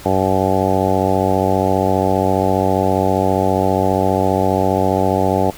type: harmonic tone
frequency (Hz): 94.9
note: F#2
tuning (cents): +44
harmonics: 1 / 2 / 3 / 4 / 5 / 6 / 7 / 8 / 9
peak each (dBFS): -22 / -22 / -22 / -22 / -22 / -22 / -22 / -22 / -22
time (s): 0.05-5.51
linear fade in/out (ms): 10
effects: pink hiss -37 dBFS RMS until 5.57 s